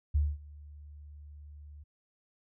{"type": "tone with ADSR envelope", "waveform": "sine", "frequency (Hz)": 73.6, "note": "D2", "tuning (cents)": 4, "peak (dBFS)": -22, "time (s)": [0.14, 1.84], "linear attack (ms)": 15, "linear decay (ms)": 220, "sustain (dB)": -24, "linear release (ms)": 14, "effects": []}